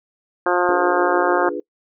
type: harmonic tone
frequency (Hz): 177.9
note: F3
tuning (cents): +32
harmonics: 2 / 3 / 4 / 5 / 6 / 7 / 8 / 9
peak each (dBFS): -20 / -22 / -23 / -24 / -25 / -25 / -26 / -27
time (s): 0.46-1.49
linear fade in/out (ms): 2
type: chord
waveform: sine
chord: D diminished seventh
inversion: none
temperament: equal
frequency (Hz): 293.7 / 349.2 / 415.3 / 493.9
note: D4 / F4 / Ab4 / Cb5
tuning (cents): 0 / 0 / 0 / 0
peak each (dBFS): -29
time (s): 0.69-1.6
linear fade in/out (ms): 0
effects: noise-tail reverb RT60 0.1 s tail -23 dB re dry